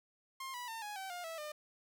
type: tone with pitch steps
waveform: sawtooth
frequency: 1062 / 979.5 / 903.4 / 833.2 / 768.5 / 708.8 / 653.7 / 603 Hz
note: C6 / B5 / A5 / G#5 / G5 / F5 / E5 / D5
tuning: +25 / -15 / +45 / +5 / -35 / +25 / -15 / +46 cents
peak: -38 dBFS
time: 0.4-1.52 s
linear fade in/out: 5 ms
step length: 140 ms
effects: none